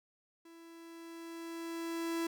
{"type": "tone with level ramp", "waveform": "45% pulse", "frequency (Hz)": 332.6, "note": "E4", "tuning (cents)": 16, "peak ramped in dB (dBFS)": [-54, -32], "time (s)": [0.45, 2.27], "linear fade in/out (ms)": 5, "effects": []}